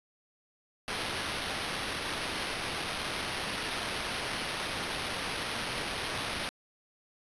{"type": "noise with sample-and-hold", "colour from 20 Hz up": "blue", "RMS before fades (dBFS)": -35, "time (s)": [0.88, 6.49], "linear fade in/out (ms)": 0, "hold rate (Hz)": 7350, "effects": ["resampled to 24000 Hz"]}